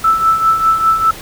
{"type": "tone with tremolo", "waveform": "sine", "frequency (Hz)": 1318.5, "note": "E6", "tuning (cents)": 0, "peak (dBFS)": -6, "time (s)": [0.04, 1.11], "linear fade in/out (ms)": 5, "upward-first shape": "triangle", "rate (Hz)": 5, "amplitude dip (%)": 70, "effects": ["pink hiss -31 dBFS RMS until 1.21 s"]}